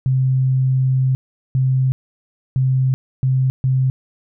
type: tone bursts at uneven times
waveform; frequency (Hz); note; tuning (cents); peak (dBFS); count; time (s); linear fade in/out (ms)
sine; 130.81; C3; 0; -13; 5; 0.06-1.15 / 1.55-1.92 / 2.56-2.94 / 3.23-3.5 / 3.64-3.9; 0
effects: none